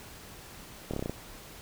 slowing click train, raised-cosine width 2 ms, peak -19 dBFS, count 7, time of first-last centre 0.91-1.096 s, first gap 26 ms, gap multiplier 1.07, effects pink hiss -48 dBFS RMS until 1.61 s

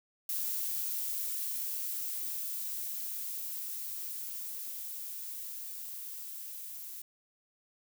violet noise with level ramp, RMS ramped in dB -34 to -44 dBFS, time 0.29-7.02 s, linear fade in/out 2 ms, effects none

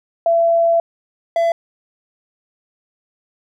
sine / triangle tone pair in turn, 672 / 672 Hz, E5 / E5, +33 / +33 cents, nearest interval unison, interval 0 cents, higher neither, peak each -11 dBFS, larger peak neither, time 0.26-0.8 / 1.36-1.52 s, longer first, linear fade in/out 2 ms, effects none

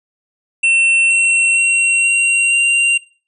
square tone with pitch steps, 2700 / 2717 / 2735 / 2752 / 2770 Hz, E7 / F7 / F7 / F7 / F7, +41 / -48 / -37 / -26 / -15 cents, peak -11 dBFS, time 0.63-2.98 s, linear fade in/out 10 ms, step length 470 ms, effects noise-tail reverb RT60 0.4 s tail -21 dB re dry + resampled to 24000 Hz

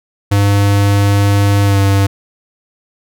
square tone with pitch glide, 100.7 to 98.63 Hz, G2 to G2, +47 to +11 cents, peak -9 dBFS, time 0.31-2.07 s, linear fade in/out 10 ms, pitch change -36 cents, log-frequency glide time 1.64-1.78 s, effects none

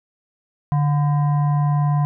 sine tone with frequency modulation, 146.83 Hz, D3, in tune, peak -15 dBFS, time 0.72-2.05 s, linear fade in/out 0 ms, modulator 868 Hz, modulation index 0.4, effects none

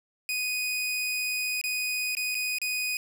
sawtooth tone with dropouts, 2489 Hz, D#7, in tune, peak -24 dBFS, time 0.29-2.97 s, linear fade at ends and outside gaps 1 ms, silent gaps 1.614-1.639 / 2.151-2.169 / 2.346-2.351 / 2.585-2.616 s, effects none

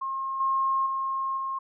sine tone with level steps, 1072 Hz, C6, 42 cents sharp, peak -28 / -22 / -26 / -28 dBFS, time 0.01-1.59 s, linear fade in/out 10 ms, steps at 0.4 / 0.86 / 1.37 s, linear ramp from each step 5 ms, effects none

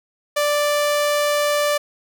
sawtooth tone, 587.3 Hz, D5, in tune, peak -13 dBFS, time 0.36-1.78 s, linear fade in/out 10 ms, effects none

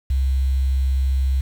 sine tone with quantisation, 66.3 Hz, C2, 23 cents sharp, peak -16 dBFS, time 0.1-1.41 s, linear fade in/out 5 ms, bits 7, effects none

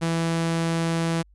sawtooth tone, 165.6 Hz, E3, 8 cents sharp, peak -18 dBFS, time 0.01-1.23 s, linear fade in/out 20 ms, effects added 50 Hz sine -52 dBFS peak until 1.34 s + resampled to 24000 Hz

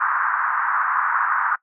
pink band-pass noise, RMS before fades -21 dBFS, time 0-1.56 s, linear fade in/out 10 ms, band 1000 to 1600 Hz, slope 48 dB/octave, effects noise-tail reverb RT60 0.1 s tail -21 dB re dry

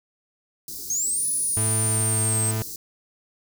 white band-stop noise, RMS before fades -35 dBFS, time 0.68-2.76 s, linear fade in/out 2 ms, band 420 to 4400 Hz, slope 48 dB/octave
sine exponential two-way sweep, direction up then down, 6330 to 9956 to 8250 Hz, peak -22 dBFS, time 0.9-2.51 s, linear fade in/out 2 ms, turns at 1.26 s
40% pulse tone, 110 Hz, A2, in tune, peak -23 dBFS, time 1.57-2.62 s, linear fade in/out 0 ms
effects none

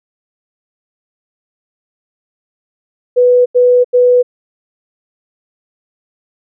sine tone bursts, 493.9 Hz, B4, in tune, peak -5 dBFS, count 3, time 3.16-4.23 s, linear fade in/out 20 ms, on 300 ms, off 85 ms, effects none

